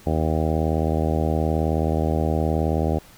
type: harmonic tone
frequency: 79 Hz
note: D#2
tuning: 27 cents sharp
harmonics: 1 / 2 / 3 / 4 / 5 / 6 / 7 / 8 / 9 / 10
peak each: -23 / -26 / -28 / -29 / -30 / -31 / -31 / -32 / -33 / -33 dBFS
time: 0.06-2.99 s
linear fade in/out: 10 ms
effects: pink hiss -49 dBFS RMS until 3.17 s